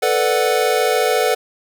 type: chord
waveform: square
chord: B minor seventh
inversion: third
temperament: equal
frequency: 440 / 493.9 / 587.3 / 740 Hz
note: A4 / B4 / D5 / F#5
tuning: 0 / 0 / 0 / 0 cents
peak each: -20 / -20 / -23 / -21 dBFS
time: 0.02-1.35 s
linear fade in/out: 10 ms
effects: none